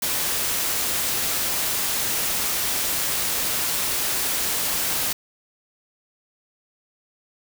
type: noise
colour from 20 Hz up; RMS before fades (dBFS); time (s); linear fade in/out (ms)
white; -24; 0.02-5.13; 5
effects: none